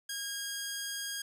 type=tone; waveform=10% pulse; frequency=1630 Hz; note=G#6; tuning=33 cents flat; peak=-27 dBFS; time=0.09-1.22 s; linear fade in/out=5 ms; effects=none